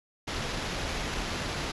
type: noise with sample-and-hold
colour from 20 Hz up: pink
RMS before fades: -33 dBFS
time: 0.27-1.72 s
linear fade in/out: 10 ms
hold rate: 8820 Hz
effects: resampled to 24000 Hz

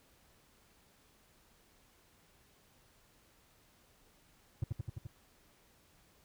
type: tone with echo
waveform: triangle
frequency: 110 Hz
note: A2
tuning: in tune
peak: -27 dBFS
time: 4.62-4.64 s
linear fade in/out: 5 ms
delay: 86 ms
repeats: 5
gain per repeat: -2 dB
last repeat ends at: 5.07 s
effects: pink hiss -67 dBFS RMS until 6.24 s

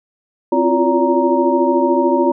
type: tone cluster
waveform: sine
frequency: 262.3 / 339.8 / 353.4 / 572 / 934 Hz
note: C4 / F4 / F4 / D5 / A#5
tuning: +4 / -47 / +21 / -46 / +3 cents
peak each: -18 dBFS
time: 0.52-2.32 s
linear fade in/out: 5 ms
effects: none

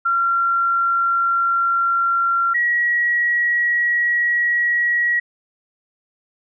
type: tone pair in turn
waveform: sine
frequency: 1372 / 1913 Hz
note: F6 / A#6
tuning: -31 / +44 cents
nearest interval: tritone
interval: 575 cents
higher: second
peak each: -15 dBFS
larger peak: neither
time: 0.05-2.54 / 2.54-5.2 s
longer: second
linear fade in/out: 10 ms
effects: none

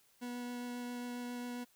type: tone with vibrato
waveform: 40% pulse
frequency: 244 Hz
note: B3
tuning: 21 cents flat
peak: -39 dBFS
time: 0.21-1.65 s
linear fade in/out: 20 ms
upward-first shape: triangle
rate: 7.4 Hz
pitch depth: 9 cents each way
effects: white hiss -69 dBFS RMS until 1.75 s

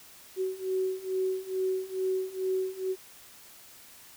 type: beating tone pair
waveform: sine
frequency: 374.7 / 377 Hz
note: F#4 / F#4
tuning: +22 / +32 cents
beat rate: 2.3 Hz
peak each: -32 / -30 dBFS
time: 0.36-2.96 s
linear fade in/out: 50 ms
effects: white hiss -52 dBFS RMS until 4.16 s

